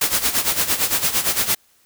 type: noise with tremolo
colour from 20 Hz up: white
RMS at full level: -17 dBFS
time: 0.01-1.55 s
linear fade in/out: 5 ms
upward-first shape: sine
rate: 8.8 Hz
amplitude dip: 75%
effects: white hiss -58 dBFS RMS until 1.85 s